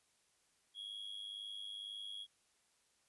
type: tone with amplitude modulation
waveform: triangle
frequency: 3310 Hz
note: G#7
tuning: 6 cents flat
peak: -40 dBFS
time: 0.74-2.27 s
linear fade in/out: 50 ms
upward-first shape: sine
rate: 102 Hz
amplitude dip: 70%
effects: white hiss -75 dBFS RMS until 3.08 s + resampled to 24000 Hz